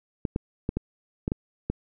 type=clicks; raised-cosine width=3 ms; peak=-13 dBFS; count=7; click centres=0.252 / 0.361 / 0.691 / 0.77 / 1.279 / 1.319 / 1.7 s; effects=none